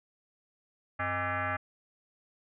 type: tone with frequency modulation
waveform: sine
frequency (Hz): 261.6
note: C4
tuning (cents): 0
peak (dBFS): -29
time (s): 0.99-1.57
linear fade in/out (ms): 10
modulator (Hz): 359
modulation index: 5
effects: none